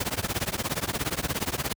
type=noise with tremolo; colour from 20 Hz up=pink; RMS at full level=-25 dBFS; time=0-1.73 s; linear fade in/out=5 ms; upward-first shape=triangle; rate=17 Hz; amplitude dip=100%; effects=high-pass 60 Hz 12 dB/octave